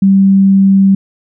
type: tone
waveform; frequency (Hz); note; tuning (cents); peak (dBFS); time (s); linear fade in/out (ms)
sine; 194.5; G3; -13; -4; 0.02-0.95; 5
effects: none